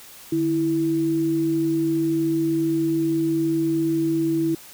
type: tone pair together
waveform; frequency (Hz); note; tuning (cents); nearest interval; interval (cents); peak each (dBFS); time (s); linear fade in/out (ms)
sine; 150.56 / 327.8; D3 / E4; +43 / -10; octave + minor second; 1347; -29 / -19; 0.32-4.55; 5
effects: white hiss -44 dBFS RMS until 4.73 s